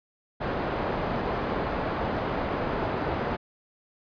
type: low-pass noise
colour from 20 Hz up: white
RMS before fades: -29 dBFS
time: 0.4-3.37 s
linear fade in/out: 20 ms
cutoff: 840 Hz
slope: 12 dB/octave
effects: resampled to 11025 Hz